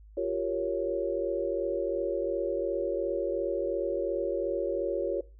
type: chord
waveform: sine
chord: G half-diminished seventh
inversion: third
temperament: equal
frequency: 349.2 / 392 / 466.2 / 554.4 Hz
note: F4 / G4 / Bb4 / Db5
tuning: 0 / 0 / 0 / 0 cents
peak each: -33 / -34 / -34 / -31 dBFS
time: 0.17-5.21 s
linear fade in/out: 5 ms
effects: noise-tail reverb RT60 0.3 s tail -19 dB re dry + added 52 Hz sine -49 dBFS peak until 5.39 s